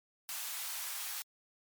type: high-pass noise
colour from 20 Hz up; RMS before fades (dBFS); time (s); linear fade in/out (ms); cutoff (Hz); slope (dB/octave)
white; -40; 0.29-1.22; 0; 770; 24
effects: MP3 96 kbps